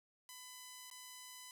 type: tone with dropouts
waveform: 5% pulse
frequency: 1004 Hz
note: B5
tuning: 28 cents sharp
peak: -39 dBFS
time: 0.29-1.51 s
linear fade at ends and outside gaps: 1 ms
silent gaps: 0.901-0.912 s
effects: none